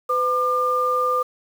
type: tone pair together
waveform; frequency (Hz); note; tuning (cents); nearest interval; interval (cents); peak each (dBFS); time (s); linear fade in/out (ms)
sine; 503.9 / 1200; B4 / D6; +35 / +37; octave + minor third; 1502; -23 / -19; 0.09-1.23; 10
effects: 7-bit